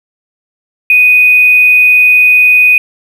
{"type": "tone with hard clipping", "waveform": "triangle", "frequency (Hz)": 2489, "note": "D#7", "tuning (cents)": 0, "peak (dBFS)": -3, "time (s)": [0.9, 2.78], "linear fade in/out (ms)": 2, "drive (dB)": 3, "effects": []}